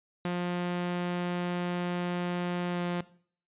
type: tone with pitch glide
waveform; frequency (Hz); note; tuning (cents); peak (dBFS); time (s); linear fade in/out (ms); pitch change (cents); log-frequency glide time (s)
sawtooth; 176.7 to 175.58; F3 to F3; +21 to +10; -25; 0.25-3.01; 2; -11; 2.7-2.8
effects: noise-tail reverb RT60 0.5 s tail -18 dB re dry + resampled to 8000 Hz